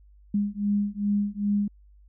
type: beating tone pair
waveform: sine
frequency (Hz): 203.1 / 205.6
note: G#3 / G#3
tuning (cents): -38 / -17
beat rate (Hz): 2.5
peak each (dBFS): -26 / -26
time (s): 0.34-1.68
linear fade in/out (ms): 5
effects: added 50 Hz sine -51 dBFS peak until 2.08 s